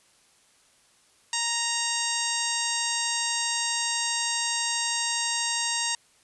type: harmonic tone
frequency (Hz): 932.3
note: A#5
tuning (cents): 0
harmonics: 1 / 2 / 3 / 4 / 5 / 6 / 7 / 8 / 9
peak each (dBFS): -34 / -34 / -34 / -34 / -34 / -34 / -34 / -34 / -34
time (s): 1.33-5.95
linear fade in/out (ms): 2
effects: white hiss -61 dBFS RMS until 6.23 s + resampled to 24000 Hz